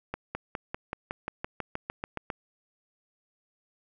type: accelerating click train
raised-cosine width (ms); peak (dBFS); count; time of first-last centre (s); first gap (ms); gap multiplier
0.5; -17; 14; 0.14-2.302; 210; 0.96
effects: none